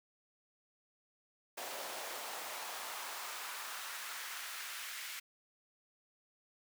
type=noise with high-pass filter sweep; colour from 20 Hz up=pink; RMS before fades=-44 dBFS; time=1.57-5.2 s; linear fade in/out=10 ms; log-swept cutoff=550 to 1900 Hz; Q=1.4; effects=none